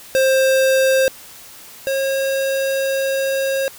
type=tone pair in turn; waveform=square; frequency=529 / 540.7 Hz; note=C5 / C#5; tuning=+19 / -43 cents; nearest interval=unison; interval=38 cents; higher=second; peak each=-13 / -18 dBFS; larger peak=first; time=0.15-1.08 / 1.87-3.68 s; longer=second; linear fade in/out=0 ms; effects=white hiss -40 dBFS RMS until 3.78 s